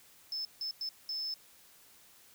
sine tone bursts at uneven times, 5250 Hz, E8, 8 cents flat, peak -32 dBFS, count 4, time 0.32-0.45 / 0.61-0.71 / 0.81-0.89 / 1.09-1.34 s, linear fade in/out 2 ms, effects tanh soft clip ceiling -33 dBFS + white hiss -60 dBFS RMS until 2.34 s

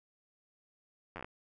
slowing click train, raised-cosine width 0.5 ms, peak -27 dBFS, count 7, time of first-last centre 1.16-1.245 s, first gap 10 ms, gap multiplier 1.14, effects none

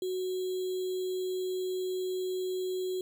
sine tone with sample-and-hold, 370 Hz, F#4, in tune, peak -30 dBFS, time 0.02-3.01 s, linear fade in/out 2 ms, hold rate 3675 Hz, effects none

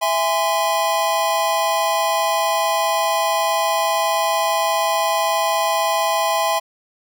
square chord, E augmented, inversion none, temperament just, 659.3 / 824.1 / 1030.1 Hz, E5 / G#5 / B#5, 0 / -14 / -27 cents, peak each -22 dBFS, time 0.01-6.6 s, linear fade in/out 20 ms, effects none

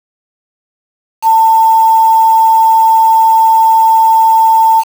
sine tone with quantisation, 894 Hz, A5, 27 cents sharp, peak -4 dBFS, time 1.22-4.84 s, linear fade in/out 50 ms, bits 4, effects none

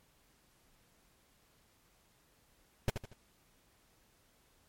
brown noise with echo, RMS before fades -28 dBFS, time 2.88-2.9 s, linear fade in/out 2 ms, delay 78 ms, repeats 3, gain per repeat -8 dB, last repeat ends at 3.134 s, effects pink hiss -69 dBFS RMS until 4.68 s + MP3 64 kbps

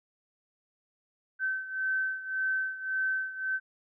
sine beating tone pair, 1537 / 1538.8 Hz, G6 / G6, -35 / -33 cents, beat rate 1.8 Hz, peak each -30 / -34 dBFS, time 1.39-3.6 s, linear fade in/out 50 ms, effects none

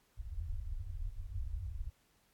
pink low-pass noise, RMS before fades -40 dBFS, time 0.17-1.9 s, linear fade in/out 20 ms, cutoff 100 Hz, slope 96 dB/octave, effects pink hiss -72 dBFS RMS until 2.33 s + AAC 64 kbps

